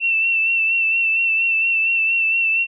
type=tone with vibrato; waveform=sine; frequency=2685 Hz; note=E7; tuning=31 cents sharp; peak=-15 dBFS; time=0-2.67 s; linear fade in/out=50 ms; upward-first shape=sine; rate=4.3 Hz; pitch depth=32 cents each way; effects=none